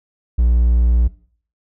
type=tone; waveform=triangle; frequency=59.3 Hz; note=A#1; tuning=30 cents sharp; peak=-9 dBFS; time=0.38-1.08 s; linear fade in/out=10 ms; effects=noise-tail reverb RT60 0.5 s tail -19 dB re dry